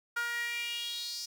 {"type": "tone with high-pass filter sweep", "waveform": "sawtooth", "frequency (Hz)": 473.4, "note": "A#4", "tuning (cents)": 27, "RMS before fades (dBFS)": -36, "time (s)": [0.16, 1.26], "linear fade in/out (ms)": 10, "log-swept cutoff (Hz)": [1400, 5300], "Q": 5.5, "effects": []}